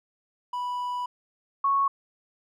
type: tone pair in turn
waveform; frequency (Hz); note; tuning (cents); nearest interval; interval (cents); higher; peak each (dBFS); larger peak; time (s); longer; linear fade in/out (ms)
triangle / sine; 985 / 1105.6; B5 / C#6; -5 / -5; major second; 200; second; -26 / -20; second; 0.53-1.06 / 1.64-1.88; first; 5
effects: none